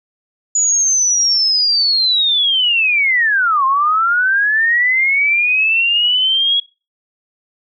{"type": "linear two-way sweep", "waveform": "sine", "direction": "down then up", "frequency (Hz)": [6940, 1046.5, 3338], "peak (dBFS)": -11, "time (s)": [0.55, 6.6], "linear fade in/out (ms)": 5, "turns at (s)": 3.65, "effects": ["noise-tail reverb RT60 0.3 s tail -22 dB re dry"]}